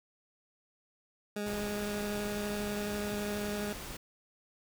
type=tone with vibrato; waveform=20% pulse; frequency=206.8 Hz; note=G#3; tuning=7 cents flat; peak=-29 dBFS; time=1.36-3.73 s; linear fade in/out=5 ms; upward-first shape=sine; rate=12 Hz; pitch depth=9 cents each way
type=noise; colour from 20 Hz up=pink; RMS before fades=-43 dBFS; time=1.46-3.97 s; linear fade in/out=5 ms
effects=none